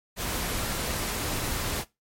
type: tone in noise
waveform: sine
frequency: 1366 Hz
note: F6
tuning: 39 cents flat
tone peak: -41 dBFS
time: 0.57-0.8 s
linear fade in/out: 50 ms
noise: pink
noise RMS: -30 dBFS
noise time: 0.16-1.85 s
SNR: -14 dB
effects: noise-tail reverb RT60 0.2 s tail -19 dB re dry + MP3 64 kbps